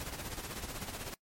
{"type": "noise with tremolo", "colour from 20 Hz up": "pink", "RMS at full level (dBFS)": -39, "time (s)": [0, 1.14], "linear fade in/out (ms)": 0, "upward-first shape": "sine", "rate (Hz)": 16, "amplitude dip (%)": 60, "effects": ["noise-tail reverb RT60 0.1 s tail -23 dB re dry", "MP3 64 kbps"]}